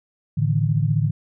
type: chord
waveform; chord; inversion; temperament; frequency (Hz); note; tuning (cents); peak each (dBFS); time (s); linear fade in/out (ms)
sine; A suspended fourth; none; equal with one note detuned; 110 / 146.83 / 161.61; A2 / D3 / E3; 0 / 0 / -34; -21 / -20 / -24; 0.37-1.11; 10
effects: none